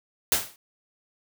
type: noise with exponential decay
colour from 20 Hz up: white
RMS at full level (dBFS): -18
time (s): 0.32-0.56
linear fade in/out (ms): 1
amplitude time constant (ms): 51
effects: none